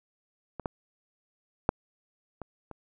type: clicks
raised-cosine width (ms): 1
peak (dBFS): -22 / -16 / -7 / -24 / -27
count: 5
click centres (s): 0.597 / 0.658 / 1.691 / 2.417 / 2.713
effects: none